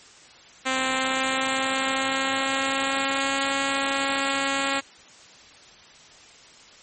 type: tone with pitch glide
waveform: 5% pulse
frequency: 261.9 to 274.1 Hz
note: C4 to C#4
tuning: +2 to -19 cents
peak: -11 dBFS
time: 0.65-4.81 s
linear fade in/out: 20 ms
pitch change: +79 cents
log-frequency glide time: 0.86-3.53 s
effects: white hiss -49 dBFS RMS until 6.82 s + MP3 32 kbps